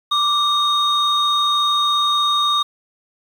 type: tone pair together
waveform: sine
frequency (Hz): 1174.7 / 3719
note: D6 / A#7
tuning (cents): 0 / -5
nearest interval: octave + minor sixth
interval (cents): 1995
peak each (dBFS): -16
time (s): 0.11-2.63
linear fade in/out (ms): 10
effects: tanh soft clip ceiling -10 dBFS + 7-bit